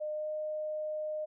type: tone with pitch glide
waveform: sine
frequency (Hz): 608 to 613.6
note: D#5 to D#5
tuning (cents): -40 to -24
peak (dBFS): -33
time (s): 0-1.26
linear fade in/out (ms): 20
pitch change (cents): +16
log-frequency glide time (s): 0.12-0.29
effects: none